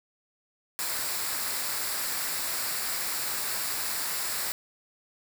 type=noise with comb filter; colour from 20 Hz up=white; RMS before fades=-31 dBFS; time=0.79-4.52 s; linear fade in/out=0 ms; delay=0.32 ms; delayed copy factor=-0.5; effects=none